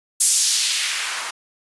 blue noise with band-pass filter sweep, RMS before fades -20 dBFS, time 0.2-1.31 s, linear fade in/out 10 ms, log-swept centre 8800 to 1000 Hz, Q 1.3, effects resampled to 24000 Hz

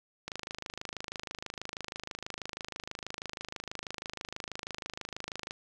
click train, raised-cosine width 0.2 ms, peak -20 dBFS, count 138, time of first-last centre 0.28-5.509 s, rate 26.2 Hz, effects none

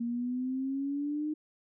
sine exponential sweep, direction up, 233.1 to 307.6 Hz, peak -30 dBFS, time 0-1.34 s, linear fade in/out 10 ms, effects none

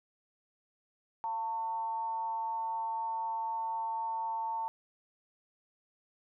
sine tone with frequency modulation, 901 Hz, A5, 41 cents sharp, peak -32 dBFS, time 1.24-4.68 s, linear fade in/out 0 ms, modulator 204 Hz, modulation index 0.3, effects none

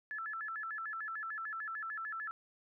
sine tone with vibrato, 1513 Hz, F#6, 38 cents sharp, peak -38 dBFS, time 0.11-2.31 s, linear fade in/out 0 ms, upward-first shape square, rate 6.7 Hz, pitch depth 220 cents each way, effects none

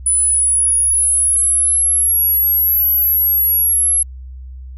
sine linear two-way sweep, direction up then down, 9956 to 11760 to 11050 Hz, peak -11 dBFS, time 0.06-4.03 s, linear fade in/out 5 ms, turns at 2.91 s, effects added 64 Hz sine -29 dBFS peak until 4.77 s

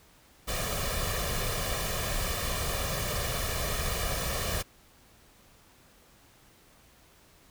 pink noise with comb filter, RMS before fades -31 dBFS, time 0.47-4.63 s, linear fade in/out 20 ms, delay 1.7 ms, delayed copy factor +0.65, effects pink hiss -59 dBFS RMS until 7.5 s

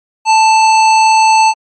square tone, 881 Hz, A5, 2 cents sharp, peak -6 dBFS, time 0.25-1.54 s, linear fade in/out 50 ms, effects MP3 32 kbps

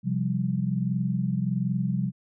sine chord, C suspended fourth, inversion none, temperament equal, 130.81 / 174.61 / 196 Hz, C3 / F3 / G3, 0 / 0 / 0 cents, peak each -28 dBFS, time 0.03-2.12 s, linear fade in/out 50 ms, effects none

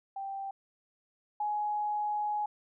sine tone pair in turn, 784 / 837.6 Hz, G5 / G#5, 0 / +15 cents, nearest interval minor second, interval 115 cents, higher second, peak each -35 / -29 dBFS, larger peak second, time 0.16-0.51 / 1.4-2.46 s, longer second, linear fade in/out 5 ms, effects none

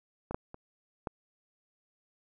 clicks, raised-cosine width 1 ms, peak -23 / -17 / -30 / -20 dBFS, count 4, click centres 0.31 / 0.345 / 0.544 / 1.072 s, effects none

